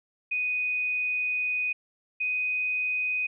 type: tone pair in turn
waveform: sine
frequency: 2489 / 2498 Hz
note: D#7 / D#7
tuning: 0 / +6 cents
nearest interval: unison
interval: 6 cents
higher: second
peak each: -25 dBFS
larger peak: neither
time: 0.31-1.73 / 2.2-3.27 s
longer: first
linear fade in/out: 10 ms
effects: none